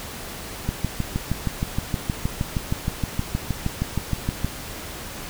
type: click train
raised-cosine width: 5 ms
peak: -10 dBFS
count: 25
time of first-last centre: 0.69-4.446 s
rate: 6.39 Hz
effects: pink hiss -35 dBFS RMS until 5.29 s